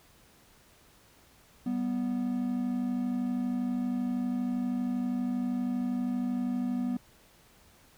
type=tone pair together; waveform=triangle; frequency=193.4 / 246 Hz; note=G3 / B3; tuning=-23 / -7 cents; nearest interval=major third; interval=416 cents; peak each=-33 / -27 dBFS; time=1.66-6.97 s; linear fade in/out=5 ms; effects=pink hiss -60 dBFS RMS until 7.97 s